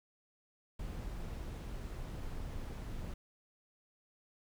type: noise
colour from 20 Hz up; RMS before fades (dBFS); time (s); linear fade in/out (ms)
brown; -42; 0.79-3.14; 5
effects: none